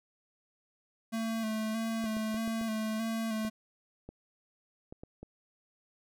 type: tone with vibrato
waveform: square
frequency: 221.7 Hz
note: A3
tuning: 13 cents sharp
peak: -32 dBFS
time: 1.12-3.5 s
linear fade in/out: 20 ms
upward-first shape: square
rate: 1.6 Hz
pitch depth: 28 cents each way
type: clicks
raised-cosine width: 2 ms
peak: -31 dBFS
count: 10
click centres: 2.041 / 2.168 / 2.344 / 2.477 / 2.613 / 3.45 / 4.09 / 4.925 / 5.035 / 5.23 s
effects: none